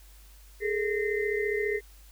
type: tone cluster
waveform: sine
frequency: 413.3 / 448 / 1841 / 2060 Hz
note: G#4 / A4 / A#6 / C7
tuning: -8 / +31 / -22 / -28 cents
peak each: -28 / -33 / -35 / -34 dBFS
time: 0.6-1.81 s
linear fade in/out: 50 ms
effects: added 50 Hz sine -50 dBFS peak until 2.11 s + white hiss -58 dBFS RMS until 2.11 s